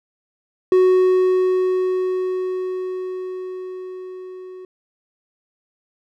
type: tone with level ramp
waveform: triangle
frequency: 370 Hz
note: F#4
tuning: in tune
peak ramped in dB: -8 to -32 dBFS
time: 0.72-4.65 s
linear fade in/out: 2 ms
effects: none